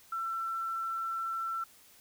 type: tone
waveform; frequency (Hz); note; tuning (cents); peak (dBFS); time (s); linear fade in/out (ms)
sine; 1343; E6; +32; -32; 0.12-1.64; 5
effects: white hiss -59 dBFS RMS until 2 s